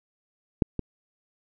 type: clicks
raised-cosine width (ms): 3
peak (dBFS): -6 / -15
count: 2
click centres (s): 0.622 / 0.793
effects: none